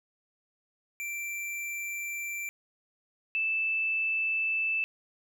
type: tone pair in turn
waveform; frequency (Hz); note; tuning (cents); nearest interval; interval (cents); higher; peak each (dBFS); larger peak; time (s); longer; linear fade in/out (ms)
square / sine; 2349 / 2637; D7 / E7; 0 / 0; major second; 200; second; -34 / -26; second; 1-2.49 / 3.35-4.84; neither; 0
effects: none